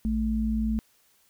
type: tone pair together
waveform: sine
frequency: 58.09 / 219.3 Hz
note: A#1 / A3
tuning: -5 / -6 cents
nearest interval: octave + major seventh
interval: 2299 cents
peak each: -28 / -25 dBFS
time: 0.05-0.79 s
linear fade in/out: 0 ms
effects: white hiss -64 dBFS RMS until 1.29 s